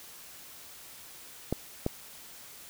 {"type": "clicks", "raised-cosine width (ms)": 2, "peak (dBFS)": -14, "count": 2, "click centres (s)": [1.526, 1.864], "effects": ["white hiss -49 dBFS RMS until 2.69 s"]}